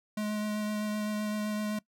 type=tone with vibrato; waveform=square; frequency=211.3 Hz; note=G#3; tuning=30 cents sharp; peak=-31 dBFS; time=0.17-1.79 s; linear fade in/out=5 ms; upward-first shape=sine; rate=7.8 Hz; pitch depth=12 cents each way; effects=noise-tail reverb RT60 0.1 s tail -21 dB re dry